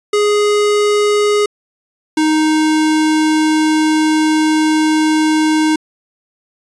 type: tone pair in turn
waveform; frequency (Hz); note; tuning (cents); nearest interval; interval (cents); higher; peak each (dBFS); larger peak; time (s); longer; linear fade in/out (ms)
square; 415.3 / 311.1; G#4 / D#4; 0 / 0; perfect fourth; 500; first; -11; neither; 0.13-1.46 / 2.17-5.76; second; 5
effects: resampled to 22050 Hz